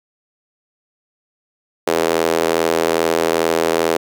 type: tone with high-pass filter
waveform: sawtooth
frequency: 82.41 Hz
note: E2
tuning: in tune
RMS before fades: -17 dBFS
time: 1.87-3.97 s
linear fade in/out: 5 ms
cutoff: 440 Hz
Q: 2.3
effects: none